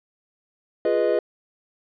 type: chord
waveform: triangle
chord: F half-diminished seventh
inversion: none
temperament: equal with one note detuned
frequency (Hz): 349.2 / 415.3 / 492.5 / 622.3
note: F4 / Ab4 / Cb5 / Eb5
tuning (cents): 0 / 0 / -5 / 0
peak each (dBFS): -24 / -22 / -21 / -21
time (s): 0.85-1.19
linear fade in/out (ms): 2
effects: resampled to 11025 Hz